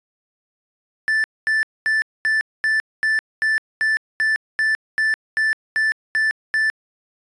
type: tone bursts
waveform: triangle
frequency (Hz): 1760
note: A6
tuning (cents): 0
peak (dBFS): -14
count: 15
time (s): 1.08-6.7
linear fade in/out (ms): 0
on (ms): 160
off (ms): 230
effects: resampled to 22050 Hz